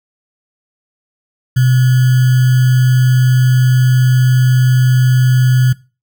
sine tone with sample-and-hold, 127.2 Hz, C3, 48 cents flat, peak -7 dBFS, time 1.56-5.73 s, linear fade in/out 10 ms, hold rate 1575 Hz, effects noise-tail reverb RT60 0.3 s tail -20 dB re dry

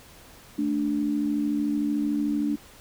sine tone pair together, 219.4 / 292.8 Hz, A3 / D4, -5 / -5 cents, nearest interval perfect fourth, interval 500 cents, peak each -28 / -24 dBFS, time 0.58-2.56 s, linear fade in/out 10 ms, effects pink hiss -50 dBFS RMS until 2.8 s

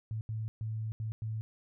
sine tone bursts at uneven times, 110 Hz, A2, in tune, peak -33 dBFS, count 5, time 0.11-0.21 / 0.29-0.48 / 0.61-0.92 / 1-1.12 / 1.22-1.41 s, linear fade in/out 0 ms, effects none

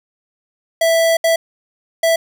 square tone bursts at uneven times, 659.3 Hz, E5, in tune, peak -12 dBFS, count 3, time 0.81-1.17 / 1.24-1.36 / 2.03-2.16 s, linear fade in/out 5 ms, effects none

